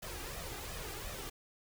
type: noise with flanger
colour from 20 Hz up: pink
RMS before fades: -43 dBFS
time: 0.02-1.3 s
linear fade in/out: 10 ms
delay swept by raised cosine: 1.6 to 2.53 ms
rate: 2.8 Hz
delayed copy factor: +0.6
effects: none